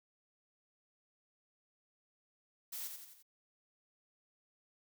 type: noise with echo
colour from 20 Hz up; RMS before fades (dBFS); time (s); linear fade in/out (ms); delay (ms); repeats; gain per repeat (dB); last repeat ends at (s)
blue; -43; 2.72-2.88; 10; 87; 4; -5; 3.228
effects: none

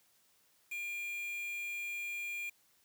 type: tone with quantisation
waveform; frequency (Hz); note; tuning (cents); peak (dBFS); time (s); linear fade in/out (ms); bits
triangle; 2400; D7; +37; -36; 0.71-2.5; 10; 8
effects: white hiss -70 dBFS RMS until 2.84 s + high-pass 60 Hz 12 dB/octave

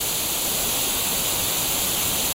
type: noise with comb filter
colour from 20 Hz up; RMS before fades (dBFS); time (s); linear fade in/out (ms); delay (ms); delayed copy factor
white; -23; 0-2.33; 10; 0.28; +0.55
effects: AAC 48 kbps

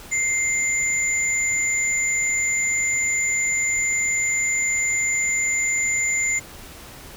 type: tone pair together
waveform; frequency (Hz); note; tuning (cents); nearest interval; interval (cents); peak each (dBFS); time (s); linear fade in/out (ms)
sine; 2093 / 7040; C7 / A8; 0 / 0; octave + major sixth; 2100; -22 / -22; 0.11-6.4; 20
effects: pink hiss -41 dBFS RMS until 7.16 s

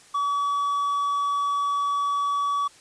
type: tone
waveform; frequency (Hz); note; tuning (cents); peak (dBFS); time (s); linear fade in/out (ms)
triangle; 1140; C#6; +48; -20; 0.14-2.68; 10
effects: white hiss -52 dBFS RMS until 2.8 s + resampled to 22050 Hz

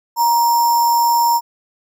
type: tone with sample-and-hold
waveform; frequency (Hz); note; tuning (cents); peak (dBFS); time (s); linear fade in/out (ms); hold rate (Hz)
sine; 941; A#5; +16; -11; 0.16-1.41; 50; 6300
effects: none

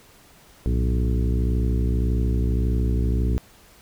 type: harmonic tone with a mistuned harmonic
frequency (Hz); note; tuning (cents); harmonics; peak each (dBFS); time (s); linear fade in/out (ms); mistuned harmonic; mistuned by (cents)
61.74; B1; 0; 1 / 2 / 3 / 4 / 5 / 6 / 7; -20 / -26 / -30 / -32 / -34 / -36 / -37; 0.66-3.38; 0; 2; -130
effects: pink hiss -52 dBFS RMS until 3.81 s

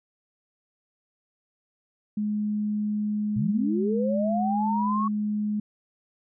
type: tone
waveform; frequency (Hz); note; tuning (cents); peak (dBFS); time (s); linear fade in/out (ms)
sine; 210; G#3; +19; -24; 2.17-5.6; 5
type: linear sweep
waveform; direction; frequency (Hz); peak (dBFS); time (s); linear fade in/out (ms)
sine; up; 110.5 to 1121; -25; 3.36-5.08; 5
effects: none

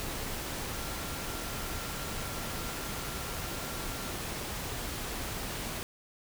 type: tone in noise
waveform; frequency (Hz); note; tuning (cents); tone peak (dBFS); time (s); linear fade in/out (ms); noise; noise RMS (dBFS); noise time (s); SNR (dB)
sine; 1373; F6; -30; -48; 0.73-4.11; 0; pink; -37; 0-5.83; -14
effects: none

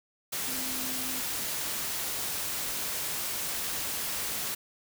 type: tone in noise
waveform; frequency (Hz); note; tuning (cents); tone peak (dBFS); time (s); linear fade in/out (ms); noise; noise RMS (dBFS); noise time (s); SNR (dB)
sine; 257.9; C4; -25; -41; 0.47-1.21; 10; white; -33; 0.32-4.55; -11
effects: none

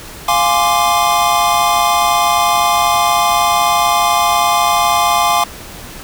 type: chord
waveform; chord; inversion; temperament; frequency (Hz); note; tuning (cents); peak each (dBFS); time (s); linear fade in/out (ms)
square; D half-diminished seventh; first; equal; 698.5 / 830.6 / 1046.5 / 1174.7; F5 / Ab5 / C6 / D6; 0 / 0 / 0 / 0; -17; 0.28-5.44; 5
effects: pink hiss -32 dBFS RMS until 6.03 s

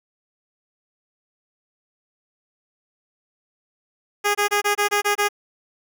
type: tone bursts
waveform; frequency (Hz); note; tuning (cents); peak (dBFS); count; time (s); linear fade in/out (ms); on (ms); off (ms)
10% pulse; 411; G#4; -18; -9; 8; 4.24-5.288; 20; 110; 24
effects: none

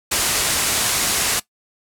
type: low-pass noise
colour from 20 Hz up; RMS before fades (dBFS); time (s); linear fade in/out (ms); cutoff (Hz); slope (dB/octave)
white; -20; 0.11-1.4; 10; 11000; 24
effects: noise-tail reverb RT60 0.1 s tail -18 dB re dry

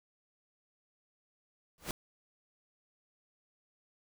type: noise with exponential growth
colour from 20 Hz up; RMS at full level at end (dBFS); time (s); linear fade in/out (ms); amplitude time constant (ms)
pink; -32; 1.78-1.91; 1; 28
effects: none

